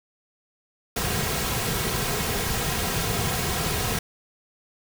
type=noise with comb filter; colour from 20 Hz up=pink; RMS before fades=-26 dBFS; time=0.96-3.99 s; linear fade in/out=5 ms; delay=3.4 ms; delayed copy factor=-0.55; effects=none